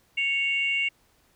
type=tone pair together; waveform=sine; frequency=2213 / 2779 Hz; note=C#7 / F7; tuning=-3 / -9 cents; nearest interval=major third; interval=394 cents; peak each=-25 dBFS; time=0.17-0.89 s; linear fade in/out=10 ms; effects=tanh soft clip ceiling -15 dBFS + pink hiss -64 dBFS RMS until 1.35 s